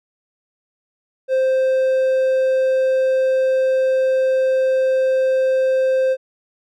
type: tone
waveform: triangle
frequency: 523.3 Hz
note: C5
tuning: in tune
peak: -12 dBFS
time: 1.28-6.17 s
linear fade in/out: 50 ms
effects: none